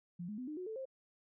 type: tone with pitch steps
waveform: sine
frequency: 174.61 / 210.1 / 252.7 / 304 / 365.7 / 440 / 529.3 Hz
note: F3 / G#3 / B3 / D#4 / F#4 / A4 / C5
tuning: 0 / +20 / +40 / -40 / -20 / 0 / +20 cents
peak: -40 dBFS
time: 0.19-0.855 s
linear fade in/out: 10 ms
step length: 95 ms
effects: none